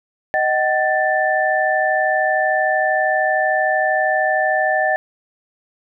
sine tone cluster, 624 / 757 / 1769 Hz, D#5 / F#5 / A6, +5 / +39 / +9 cents, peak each -19 dBFS, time 0.34-4.96 s, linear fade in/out 0 ms, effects none

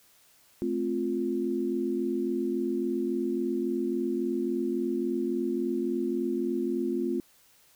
sine chord, F major, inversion first, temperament just, 218.3 / 261.9 / 349.2 Hz, A3 / C4 / F4, -13 / +2 / 0 cents, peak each -33 / -31 / -29 dBFS, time 0.62-7.2 s, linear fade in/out 0 ms, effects white hiss -61 dBFS RMS until 7.75 s

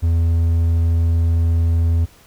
triangle tone, 83.3 Hz, E2, 19 cents sharp, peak -11 dBFS, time 0.02-2.06 s, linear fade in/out 20 ms, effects pink hiss -49 dBFS RMS until 2.26 s

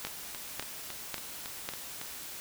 two click trains, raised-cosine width 0.2 ms, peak -22 / -16 dBFS, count 8 / 4, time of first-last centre 0.07-2.014 / 0.05-1.689 s, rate 3.6 / 1.83 Hz, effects white hiss -43 dBFS RMS until 2.4 s

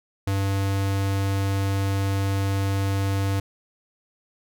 square tone, 98 Hz, G2, in tune, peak -22 dBFS, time 0.27-3.4 s, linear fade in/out 5 ms, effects none

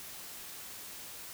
silence, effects white hiss -46 dBFS RMS until 1.33 s

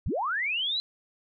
sine linear sweep, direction up, 32.7 to 4074 Hz, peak -26 dBFS, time 0.06-0.8 s, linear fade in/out 0 ms, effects none

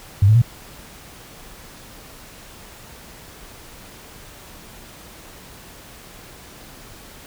sine tone with pitch steps, 98.8 / 108.37 / 118.86 Hz, G2 / A2 / A#2, +14 / -26 / +34 cents, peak -9 dBFS, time 0.22-0.418 s, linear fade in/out 5 ms, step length 66 ms, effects pink hiss -42 dBFS RMS until 7.26 s

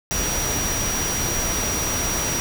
sine tone in noise, 5770 Hz, F#8, 44 cents flat, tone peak -25 dBFS, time 0.11-2.4 s, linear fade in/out 0 ms, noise pink, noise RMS -25 dBFS, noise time 0.11-2.4 s, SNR -3 dB, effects none

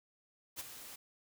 white noise with ADSR envelope, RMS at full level -40 dBFS, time 0.56-0.96 s, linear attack 37 ms, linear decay 22 ms, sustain -10 dB, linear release 8 ms, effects none

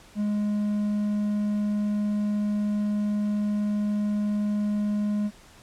triangle tone, 208 Hz, G#3, 3 cents sharp, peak -21 dBFS, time 0.15-5.31 s, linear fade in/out 50 ms, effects pink hiss -52 dBFS RMS until 5.62 s + low-pass 10000 Hz 12 dB/octave

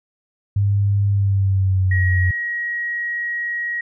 sine tone with pitch glide, 100.7 to 91.28 Hz, G2 to F#2, +47 to -23 cents, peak -14 dBFS, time 0.56-2.31 s, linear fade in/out 5 ms, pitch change -170 cents, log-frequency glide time 1.08-2.12 s
sine tone, 1898 Hz, A#6, 31 cents sharp, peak -21 dBFS, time 1.91-3.81 s, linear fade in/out 5 ms
effects none

